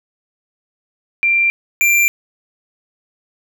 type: tone pair in turn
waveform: sine / square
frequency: 2368 / 2368 Hz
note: D7 / D7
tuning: +14 / +14 cents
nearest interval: unison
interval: 0 cents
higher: neither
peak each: -11 dBFS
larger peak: neither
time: 1.23-1.5 / 1.81-2.08 s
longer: neither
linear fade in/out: 0 ms
effects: none